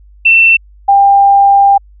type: tone pair in turn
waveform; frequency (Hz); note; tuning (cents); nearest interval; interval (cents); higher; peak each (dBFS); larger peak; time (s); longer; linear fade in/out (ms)
sine; 2687 / 796.3; E7 / G5; +33 / +27; octave + major sixth; 2106; first; -3; neither; 0.25-0.57 / 0.88-1.78; second; 10
effects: added 50 Hz sine -37 dBFS peak until 2 s